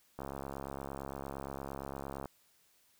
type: click train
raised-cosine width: 1 ms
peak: -27 dBFS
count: 143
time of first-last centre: 0.19-2.257 s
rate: 68.7 Hz
effects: white hiss -69 dBFS RMS until 2.99 s